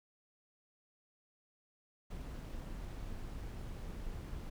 brown noise with amplitude modulation, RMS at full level -42 dBFS, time 2.1-4.5 s, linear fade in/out 10 ms, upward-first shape sine, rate 207 Hz, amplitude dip 35%, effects none

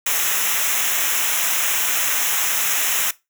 white noise with comb filter, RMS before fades -20 dBFS, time 0.06-3.11 s, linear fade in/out 5 ms, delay 0.22 ms, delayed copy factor -0.8, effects noise-tail reverb RT60 0.2 s tail -18 dB re dry

